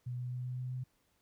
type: tone with pitch steps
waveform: sine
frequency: 123.47 / 124.26 / 125.05 / 125.85 / 126.65 / 127.46 Hz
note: B2 / B2 / B2 / B2 / B2 / C3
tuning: 0 / +11 / +22 / +33 / +44 / -45 cents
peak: -36 dBFS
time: 0.06-0.84 s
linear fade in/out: 10 ms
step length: 130 ms
effects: pink hiss -75 dBFS RMS until 1.21 s